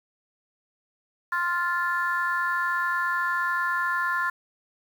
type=chord; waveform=sine; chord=F major; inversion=second; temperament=just; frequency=1047.7 / 1396.9 / 1746.1 Hz; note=C6 / F6 / A6; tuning=+2 / 0 / -14 cents; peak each=-27 dBFS; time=1.32-4.3 s; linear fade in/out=5 ms; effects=tanh soft clip ceiling -14 dBFS + 8-bit